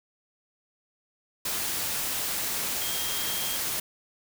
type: tone in noise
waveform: sine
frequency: 3226 Hz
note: G7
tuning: 49 cents sharp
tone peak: -36 dBFS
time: 2.81-3.57 s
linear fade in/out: 5 ms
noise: white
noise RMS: -30 dBFS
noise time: 1.45-3.8 s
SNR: -9 dB
effects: none